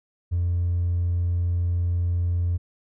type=tone with hard clipping; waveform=sine; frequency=87.31 Hz; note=F2; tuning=in tune; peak=-21 dBFS; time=0.31-2.58 s; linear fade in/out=20 ms; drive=1 dB; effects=none